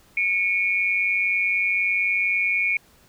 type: tone pair together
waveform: sine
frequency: 2219 / 2410 Hz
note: C#7 / D7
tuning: +1 / +44 cents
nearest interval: minor second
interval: 143 cents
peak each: -22 dBFS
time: 0.17-2.77 s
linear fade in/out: 2 ms
effects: pink hiss -56 dBFS RMS until 3.08 s